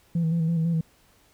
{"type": "tone with vibrato", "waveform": "sine", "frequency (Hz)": 165, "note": "E3", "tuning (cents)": 2, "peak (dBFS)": -19, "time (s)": [0.15, 0.81], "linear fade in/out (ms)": 5, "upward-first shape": "square", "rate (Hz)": 6, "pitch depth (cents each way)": 38, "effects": ["tanh soft clip ceiling -19 dBFS", "pink hiss -60 dBFS RMS until 1.33 s"]}